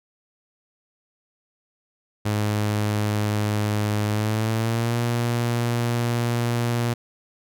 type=tone with pitch glide; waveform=sawtooth; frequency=105.2 to 118.77 Hz; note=G#2 to A#2; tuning=+23 to +33 cents; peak=-17 dBFS; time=2.25-6.94 s; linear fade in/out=10 ms; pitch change=+210 cents; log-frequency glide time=4.09-4.98 s; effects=none